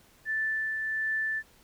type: tone with tremolo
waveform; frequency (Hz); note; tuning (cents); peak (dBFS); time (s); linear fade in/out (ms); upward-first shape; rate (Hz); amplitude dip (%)
sine; 1760; A6; 0; -26; 0.25-1.43; 50; triangle; 1.4; 35
effects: pink hiss -60 dBFS RMS until 1.63 s